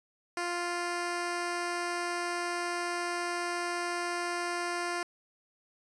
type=tone; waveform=10% pulse; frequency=349.2 Hz; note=F4; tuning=in tune; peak=-23 dBFS; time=0.37-5.03 s; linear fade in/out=2 ms; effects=resampled to 24000 Hz